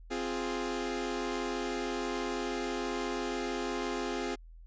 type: chord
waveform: sawtooth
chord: F minor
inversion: second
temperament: equal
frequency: 261.6 / 349.2 / 415.3 Hz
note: C4 / F4 / Ab4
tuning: 0 / 0 / 0 cents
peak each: -33 dBFS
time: 0.1-4.36 s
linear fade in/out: 20 ms
effects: added 41 Hz sine -48 dBFS peak until 4.66 s + resampled to 16000 Hz